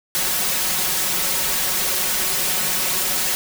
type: noise with comb filter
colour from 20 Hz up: white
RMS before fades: -21 dBFS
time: 0.15-3.35 s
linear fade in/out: 0 ms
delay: 5.4 ms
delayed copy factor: +0.9
effects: none